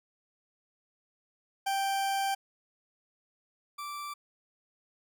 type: tone pair in turn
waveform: 40% pulse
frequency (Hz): 784 / 1168.6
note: G5 / D6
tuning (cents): 0 / -9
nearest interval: perfect fifth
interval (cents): 691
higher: second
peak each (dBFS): -27 / -36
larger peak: first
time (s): 1.66-2.35 / 3.78-4.14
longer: first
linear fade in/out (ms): 10
effects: none